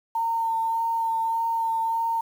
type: tone with vibrato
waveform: sine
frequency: 910 Hz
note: A#5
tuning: 42 cents flat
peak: -22 dBFS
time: 0.15-2.21 s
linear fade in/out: 5 ms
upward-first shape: sine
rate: 1.7 Hz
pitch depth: 13 cents each way
effects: 8-bit